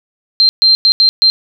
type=tone bursts at uneven times; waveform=sine; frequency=4152 Hz; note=C8; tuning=14 cents flat; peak=-5 dBFS; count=5; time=0.4-0.49 / 0.62-0.75 / 0.85-0.92 / 1-1.09 / 1.22-1.3 s; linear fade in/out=0 ms; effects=none